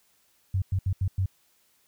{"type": "tone bursts at uneven times", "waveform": "sine", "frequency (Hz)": 94.7, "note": "F#2", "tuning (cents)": 41, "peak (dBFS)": -22, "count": 5, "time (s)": [[0.54, 0.62], [0.72, 0.79], [0.86, 0.93], [1.01, 1.08], [1.18, 1.26]], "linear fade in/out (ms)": 5, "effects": ["white hiss -66 dBFS RMS until 1.87 s"]}